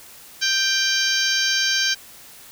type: harmonic tone with a mistuned harmonic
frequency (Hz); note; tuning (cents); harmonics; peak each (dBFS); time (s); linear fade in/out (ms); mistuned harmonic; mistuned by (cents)
784; G5; 0; 2 / 3 / 4 / 5 / 6 / 7 / 8; -23 / -29 / -25 / -28 / -25 / -26 / -27; 0.41-1.95; 20; 3; +23
effects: white hiss -44 dBFS RMS until 2.51 s